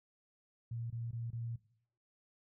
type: tone with dropouts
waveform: sine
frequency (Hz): 116.54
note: A#2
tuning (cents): 0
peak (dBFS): -38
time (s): 0.71-1.56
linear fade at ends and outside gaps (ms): 5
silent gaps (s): 0.903-0.925 / 1.111-1.129 / 1.305-1.33
effects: noise-tail reverb RT60 0.6 s tail -18 dB re dry